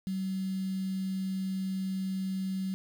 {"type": "tone with quantisation", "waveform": "sine", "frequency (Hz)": 190, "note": "F#3", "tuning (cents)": 46, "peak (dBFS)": -30, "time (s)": [0.07, 2.74], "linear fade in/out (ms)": 0, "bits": 8, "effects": []}